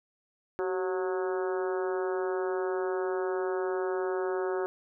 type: harmonic tone with a mistuned harmonic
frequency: 182.9 Hz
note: F#3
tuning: 20 cents flat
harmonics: 2 / 3 / 4 / 5 / 6 / 7 / 8 / 9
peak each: -29 / -37 / -40 / -41 / -44 / -43 / -44 / -47 dBFS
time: 0.59-4.66 s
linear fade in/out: 0 ms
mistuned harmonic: 2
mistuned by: +52 cents
effects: none